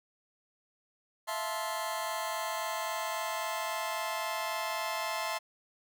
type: chord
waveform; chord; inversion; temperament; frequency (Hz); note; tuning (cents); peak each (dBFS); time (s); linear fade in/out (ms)
sawtooth; F major seventh; third; just; 654.8 / 698.5 / 873.1 / 1047.7; E5 / F5 / A5 / C6; -12 / 0 / -14 / +2; -34 / -39 / -34 / -33; 1.27-5.39; 20
effects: none